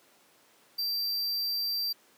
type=tone; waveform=square; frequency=4699 Hz; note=D8; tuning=in tune; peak=-29 dBFS; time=0.78-1.93 s; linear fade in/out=10 ms; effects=pink hiss -61 dBFS RMS until 2.17 s + high-pass 300 Hz 12 dB/octave